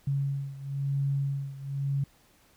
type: beating tone pair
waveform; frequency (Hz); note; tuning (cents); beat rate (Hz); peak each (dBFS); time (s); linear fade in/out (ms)
sine; 138.59 / 139.59; C#3 / C#3; 0 / +12; 1; -29 / -32; 0.07-2.04; 5
effects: pink hiss -62 dBFS RMS until 2.56 s